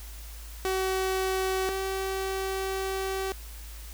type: tone pair in turn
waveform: sawtooth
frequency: 378.5 / 384 Hz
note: F#4 / G4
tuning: +39 / -36 cents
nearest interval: unison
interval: 25 cents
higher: second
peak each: -22 / -25 dBFS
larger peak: first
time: 0.65-1.69 / 1.69-3.32 s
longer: second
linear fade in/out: 0 ms
effects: added 54 Hz sine -40 dBFS peak until 3.93 s + white hiss -48 dBFS RMS until 3.93 s